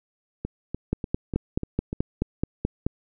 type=two click trains; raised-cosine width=3 ms; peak=-16 / -10 dBFS; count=6 / 10; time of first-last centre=0.45-1.929 / 0.93-2.865 s; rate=3.38 / 4.65 Hz; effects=none